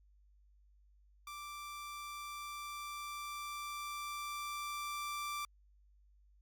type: tone with level ramp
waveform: sawtooth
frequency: 1174.7 Hz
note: D6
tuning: in tune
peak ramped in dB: -41 to -34 dBFS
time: 1.27-5.45 s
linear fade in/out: 2 ms
effects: added 50 Hz sine -63 dBFS peak until 6.41 s + MP3 96 kbps